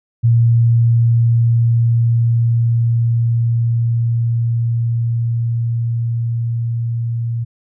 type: tone with level ramp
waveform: sine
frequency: 116.7 Hz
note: A#2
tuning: 2 cents sharp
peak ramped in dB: -8 to -17 dBFS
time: 0.23-7.45 s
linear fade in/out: 20 ms
effects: none